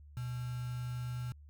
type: tone with quantisation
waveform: sine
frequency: 123.47 Hz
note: B2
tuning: in tune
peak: -36 dBFS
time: 0.17-1.32 s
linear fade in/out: 0 ms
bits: 8
effects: added 73 Hz sine -52 dBFS peak until 1.49 s